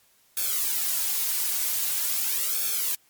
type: noise with flanger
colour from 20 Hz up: blue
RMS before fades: -26 dBFS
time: 0.37-2.95 s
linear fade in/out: 2 ms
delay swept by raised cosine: 1 to 3.8 ms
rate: 0.44 Hz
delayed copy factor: -0.9
effects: white hiss -62 dBFS RMS until 3.09 s + MP3 96 kbps